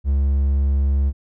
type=tone with hard clipping; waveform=triangle; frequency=69.3 Hz; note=C#2; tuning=in tune; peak=-16 dBFS; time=0.04-1.13 s; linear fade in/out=50 ms; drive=6 dB; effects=none